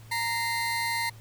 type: tone pair together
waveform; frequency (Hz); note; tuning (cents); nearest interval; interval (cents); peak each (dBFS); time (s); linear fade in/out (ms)
30% pulse; 928 / 2083; A#5 / C7; -8 / -8; octave + major second; 1400; -27; 0.11-1.1; 10
effects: added 111 Hz sine -46 dBFS peak until 1.2 s + pink hiss -55 dBFS RMS until 1.2 s